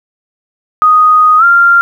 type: tone with pitch glide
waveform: sine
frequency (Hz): 1244.5 to 1388.9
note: D#6 to F6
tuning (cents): 0 to -10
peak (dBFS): -3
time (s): 0.82-1.81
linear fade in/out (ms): 0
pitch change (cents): +190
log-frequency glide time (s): 1.38-1.44
effects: 7-bit